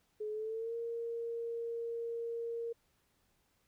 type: tone with pitch glide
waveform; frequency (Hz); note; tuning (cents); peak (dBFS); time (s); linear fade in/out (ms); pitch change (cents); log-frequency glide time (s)
sine; 426 to 464.6; G#4 to A#4; +44 to -6; -36; 0.2-2.73; 10; +150; 0.31-0.75
effects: pink hiss -75 dBFS RMS until 3.67 s